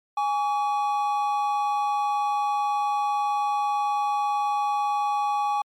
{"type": "tone pair together", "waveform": "triangle", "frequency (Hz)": [827.4, 1136], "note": ["G#5", "C#6"], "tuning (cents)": [-7, 42], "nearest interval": "perfect fourth", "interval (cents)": 549, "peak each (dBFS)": [-21, -26], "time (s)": [0.17, 5.62], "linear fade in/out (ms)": 5, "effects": ["MP3 64 kbps"]}